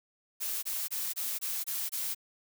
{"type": "noise bursts", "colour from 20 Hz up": "blue", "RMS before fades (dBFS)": -34, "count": 7, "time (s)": [0.4, 2.148], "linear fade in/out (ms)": 20, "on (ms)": 230, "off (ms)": 23, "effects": []}